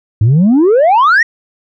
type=exponential sweep; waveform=sine; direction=up; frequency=100.3 to 1935 Hz; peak=-3 dBFS; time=0.21-1.23 s; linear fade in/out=5 ms; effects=tanh soft clip ceiling -4 dBFS